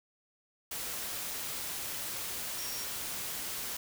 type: tone in noise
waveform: sine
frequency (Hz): 5588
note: F8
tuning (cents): 0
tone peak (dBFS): -41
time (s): 2.58-2.84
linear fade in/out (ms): 5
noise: white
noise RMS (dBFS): -38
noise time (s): 0.71-3.77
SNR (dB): -6
effects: none